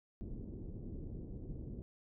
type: low-pass noise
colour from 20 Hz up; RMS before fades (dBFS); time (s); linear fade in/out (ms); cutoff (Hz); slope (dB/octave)
pink; -45; 0.21-1.82; 0; 380; 24
effects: none